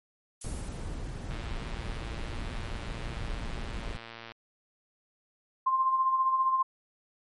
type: noise with exponential decay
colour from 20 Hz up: violet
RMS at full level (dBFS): -37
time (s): 0.41-1.52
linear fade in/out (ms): 5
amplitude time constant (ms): 240
type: noise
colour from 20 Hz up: brown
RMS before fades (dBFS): -36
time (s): 0.44-3.97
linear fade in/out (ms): 5
type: click train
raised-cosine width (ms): 0.3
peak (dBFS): -27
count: 347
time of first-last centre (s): 1.31-4.319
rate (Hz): 115
type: tone with tremolo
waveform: sine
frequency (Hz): 1051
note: C6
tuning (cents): +7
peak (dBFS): -21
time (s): 5.66-6.63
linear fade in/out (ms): 10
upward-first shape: sine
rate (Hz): 15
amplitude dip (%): 50
effects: MP3 48 kbps